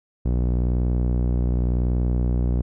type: tone with low-pass filter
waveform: sawtooth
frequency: 60.9 Hz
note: B1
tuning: 24 cents flat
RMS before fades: -21 dBFS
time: 0.25-2.62 s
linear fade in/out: 10 ms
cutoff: 390 Hz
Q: 0.62
effects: none